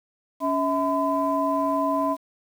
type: tone cluster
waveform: sine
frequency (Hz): 280.6 / 648 / 1013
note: C#4 / E5 / B5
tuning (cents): +21 / -30 / +44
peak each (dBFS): -25 / -25 / -24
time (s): 0.4-2.17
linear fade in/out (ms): 50
effects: tanh soft clip ceiling -11 dBFS + 8-bit